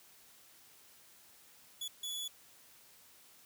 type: tone bursts at uneven times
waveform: sawtooth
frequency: 3417 Hz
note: G#7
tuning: 49 cents sharp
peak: -35 dBFS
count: 2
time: 1.81-1.88 / 2.03-2.28 s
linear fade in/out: 5 ms
effects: white hiss -61 dBFS RMS until 3.45 s + high-pass 60 Hz 12 dB/octave

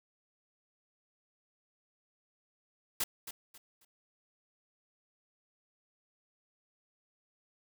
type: noise with echo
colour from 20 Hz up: white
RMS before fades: -32 dBFS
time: 3-3.04 s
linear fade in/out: 5 ms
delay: 270 ms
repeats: 3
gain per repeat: -11 dB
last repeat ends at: 3.85 s
effects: none

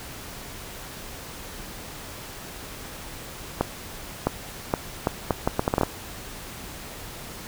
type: accelerating click train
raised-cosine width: 1 ms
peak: -6 dBFS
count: 12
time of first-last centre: 3.61-5.833 s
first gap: 660 ms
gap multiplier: 0.71
effects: pink hiss -39 dBFS RMS until 7.47 s

